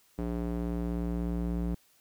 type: tone with band-pass filter sweep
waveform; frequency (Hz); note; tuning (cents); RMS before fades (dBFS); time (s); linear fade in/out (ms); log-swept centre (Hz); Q
square; 58.27; A#1; 0; -32; 0.18-1.75; 5; 300 to 190; 0.98
effects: white hiss -65 dBFS RMS until 2 s